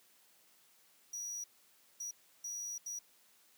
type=tone bursts at uneven times; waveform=square; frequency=5800 Hz; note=F#8; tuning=35 cents flat; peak=-40 dBFS; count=4; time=1.13-1.44 / 2-2.11 / 2.44-2.78 / 2.86-2.99 s; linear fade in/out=5 ms; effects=white hiss -67 dBFS RMS until 3.57 s + high-pass 150 Hz 12 dB/octave